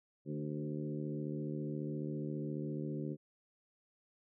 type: harmonic tone with a mistuned harmonic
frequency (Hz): 74.6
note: D2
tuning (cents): +28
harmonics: 2 / 3 / 4 / 5 / 6 / 7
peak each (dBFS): -40 / -43 / -43 / -45 / -53 / -51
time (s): 0.25-3.17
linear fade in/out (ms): 50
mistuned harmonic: 5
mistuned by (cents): +18
effects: none